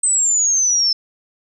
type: exponential sweep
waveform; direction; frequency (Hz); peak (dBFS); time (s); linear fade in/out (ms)
sine; down; 8240 to 5274; -13; 0.03-0.93; 5
effects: none